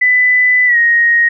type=tone with pitch glide; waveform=sine; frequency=1997 to 1874.1 Hz; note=B6 to A#6; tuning=+19 to +9 cents; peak=-7 dBFS; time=0.01-1.29 s; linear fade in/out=10 ms; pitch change=-110 cents; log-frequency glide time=0.66-0.77 s; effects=none